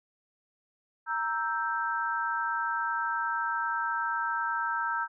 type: chord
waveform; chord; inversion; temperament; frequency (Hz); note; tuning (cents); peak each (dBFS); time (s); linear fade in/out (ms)
sine; E diminished; second; equal; 932.3 / 1318.5 / 1568; Bb5 / E6 / G6; 0 / 0 / 0; -32; 1.06-5.08; 50
effects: none